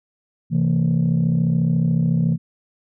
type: chord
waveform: sine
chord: A minor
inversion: first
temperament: equal with one note detuned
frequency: 130.81 / 164.81 / 225.7 Hz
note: C3 / E3 / A3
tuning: 0 / 0 / +44 cents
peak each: -20 / -16 / -22 dBFS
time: 0.5-2.38 s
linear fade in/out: 50 ms
effects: tanh soft clip ceiling -11 dBFS